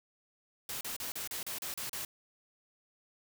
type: noise bursts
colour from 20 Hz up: white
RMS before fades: -39 dBFS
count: 9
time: 0.69-2.05 s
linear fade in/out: 2 ms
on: 120 ms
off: 35 ms
effects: none